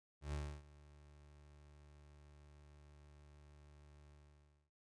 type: tone with ADSR envelope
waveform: 30% pulse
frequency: 73.42 Hz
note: D2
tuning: in tune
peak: -37 dBFS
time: 0.21-4.71 s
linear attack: 120 ms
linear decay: 290 ms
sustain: -21 dB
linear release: 620 ms
effects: noise-tail reverb RT60 0.1 s tail -18 dB re dry + resampled to 22050 Hz